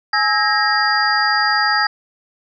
sine tone cluster, 838 / 1302 / 1634 / 1875 / 4803 Hz, G#5 / E6 / G#6 / A#6 / D8, +15 / -22 / -29 / +10 / +38 cents, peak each -20 dBFS, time 0.13-1.87 s, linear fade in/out 5 ms, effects none

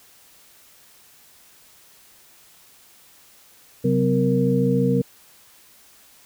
sine tone cluster, 133.6 / 187.6 / 254.1 / 467.7 Hz, C3 / F#3 / B3 / A#4, +36 / +24 / +49 / +6 cents, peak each -22 dBFS, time 3.84-5.02 s, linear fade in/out 10 ms, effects white hiss -52 dBFS RMS until 6.25 s

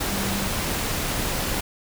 sine tone in noise, 196.4 Hz, G3, 4 cents sharp, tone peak -28 dBFS, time 0.11-0.48 s, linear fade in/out 10 ms, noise pink, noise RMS -26 dBFS, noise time 0-1.61 s, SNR -5 dB, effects none

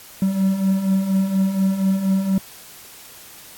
triangle beating tone pair, 188.9 / 193.1 Hz, F#3 / G3, +36 / -26 cents, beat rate 4.2 Hz, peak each -22 / -15 dBFS, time 0.22-2.38 s, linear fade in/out 2 ms, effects white hiss -42 dBFS RMS until 3.57 s + AAC 64 kbps

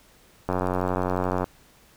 click train, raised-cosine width 1 ms, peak -11 dBFS, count 88, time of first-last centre 0.49-1.442 s, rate 91.4 Hz, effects pink hiss -56 dBFS RMS until 1.96 s

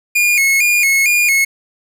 45% pulse tone with vibrato, 2300 Hz, D7, 37 cents flat, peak -10 dBFS, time 0.15-1.45 s, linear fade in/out 10 ms, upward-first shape square, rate 2.2 Hz, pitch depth 92 cents each way, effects 8-bit

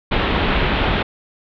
pink low-pass noise, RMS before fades -18 dBFS, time 0.11-1.03 s, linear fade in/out 10 ms, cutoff 3700 Hz, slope 48 dB/octave, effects none

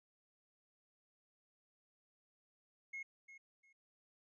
triangle tone with echo, 2164 Hz, C#7, 42 cents flat, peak -40 dBFS, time 2.93-3.03 s, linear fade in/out 10 ms, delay 350 ms, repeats 2, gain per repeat -13 dB, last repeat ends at 3.73 s, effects tanh soft clip ceiling -39 dBFS + resampled to 22050 Hz

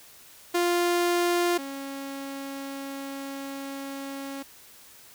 sawtooth tone pair in turn, 349.2 / 274.8 Hz, F4 / C#4, 0 / -15 cents, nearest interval major third, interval 415 cents, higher first, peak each -18 / -30 dBFS, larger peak first, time 0.54-1.58 / 1.58-4.43 s, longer second, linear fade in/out 10 ms, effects white hiss -51 dBFS RMS until 5.14 s

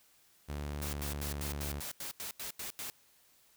sawtooth tone with pitch glide, 73 to 72.2 Hz, D2 to D2, -10 to -29 cents, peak -33 dBFS, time 0.48-1.81 s, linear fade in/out 20 ms, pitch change -19 cents, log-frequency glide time 0.84-0.99 s
white noise bursts, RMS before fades -41 dBFS, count 11, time 0.82-2.9 s, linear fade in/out 0 ms, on 110 ms, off 87 ms
effects white hiss -66 dBFS RMS until 3.56 s

